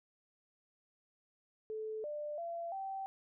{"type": "tone with pitch steps", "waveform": "sine", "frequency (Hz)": [435.4, 595, 679, 775], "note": ["A4", "D5", "F5", "G5"], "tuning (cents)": [-18, 22, -49, -20], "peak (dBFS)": -38, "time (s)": [1.7, 3.06], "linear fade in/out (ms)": 0, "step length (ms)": 340, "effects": []}